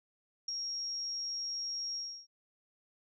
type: tone with ADSR envelope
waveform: sine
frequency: 5588 Hz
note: F8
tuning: in tune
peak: -31 dBFS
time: 0.48-2.27 s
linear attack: 6 ms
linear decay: 8 ms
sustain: -4 dB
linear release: 310 ms
effects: none